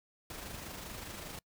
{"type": "noise with amplitude modulation", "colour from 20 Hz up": "pink", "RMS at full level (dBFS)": -43, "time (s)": [0.3, 1.39], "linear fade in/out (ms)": 2, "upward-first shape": "sine", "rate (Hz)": 25.1, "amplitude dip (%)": 40, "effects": ["noise-tail reverb RT60 0.1 s tail -26 dB re dry"]}